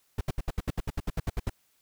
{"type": "noise bursts", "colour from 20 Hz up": "brown", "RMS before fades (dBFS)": -28, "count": 14, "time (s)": [0.18, 1.497], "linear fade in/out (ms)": 5, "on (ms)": 30, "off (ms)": 69, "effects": ["white hiss -69 dBFS RMS until 1.81 s"]}